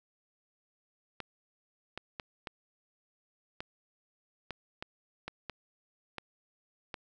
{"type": "clicks", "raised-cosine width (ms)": 0.3, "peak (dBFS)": -22, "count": 11, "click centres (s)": [1.203, 1.976, 2.198, 2.472, 3.605, 4.507, 4.825, 5.28, 5.497, 6.183, 6.942], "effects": []}